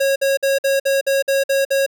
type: tone bursts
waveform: square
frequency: 547 Hz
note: C#5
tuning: 23 cents flat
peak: -15 dBFS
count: 9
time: 0-1.864 s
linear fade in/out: 10 ms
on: 160 ms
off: 53 ms
effects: none